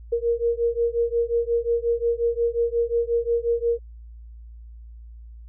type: beating tone pair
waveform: sine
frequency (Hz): 466.2 / 471.8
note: A#4 / A#4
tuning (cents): 0 / +21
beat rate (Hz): 5.6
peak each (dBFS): -23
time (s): 0.12-3.79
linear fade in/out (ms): 10
effects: added 57 Hz sine -39 dBFS peak until 5.48 s